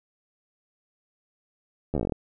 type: slowing click train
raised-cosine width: 2 ms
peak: -14 dBFS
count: 11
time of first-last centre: 1.94-2.122 s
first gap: 12 ms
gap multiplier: 1.09
effects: none